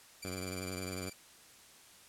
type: tone with tremolo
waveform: 10% pulse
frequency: 2349 Hz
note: D7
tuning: in tune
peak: -31 dBFS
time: 0.22-1.13 s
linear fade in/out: 10 ms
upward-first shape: sine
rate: 20 Hz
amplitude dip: 85%
type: tone with vibrato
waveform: 10% pulse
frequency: 92.4 Hz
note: F#2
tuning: 2 cents flat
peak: -31 dBFS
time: 0.24-1.1 s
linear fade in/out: 10 ms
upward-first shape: sine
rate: 11 Hz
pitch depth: 47 cents each way
effects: white hiss -58 dBFS RMS until 2.08 s + low-pass 11000 Hz 12 dB/octave